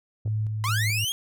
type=tone with tremolo; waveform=sine; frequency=107.7 Hz; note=A2; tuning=37 cents flat; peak=-23 dBFS; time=0.25-1.05 s; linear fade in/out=10 ms; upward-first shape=square; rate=2.3 Hz; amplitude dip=30%
type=clicks; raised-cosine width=2 ms; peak=-30 dBFS; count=2; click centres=0.26 / 0.276 s
type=linear sweep; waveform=sawtooth; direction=up; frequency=987.8 to 3302 Hz; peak=-22 dBFS; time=0.64-1.12 s; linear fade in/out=0 ms
effects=none